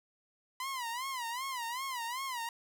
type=tone with vibrato; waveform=sawtooth; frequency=1000 Hz; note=B5; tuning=21 cents sharp; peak=-32 dBFS; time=0.6-2.49 s; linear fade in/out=2 ms; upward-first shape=sine; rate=2.6 Hz; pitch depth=150 cents each way; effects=none